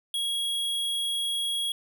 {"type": "tone", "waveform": "square", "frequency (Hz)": 3310, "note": "G#7", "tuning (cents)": -6, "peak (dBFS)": -27, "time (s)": [0.14, 1.72], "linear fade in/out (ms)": 2, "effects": []}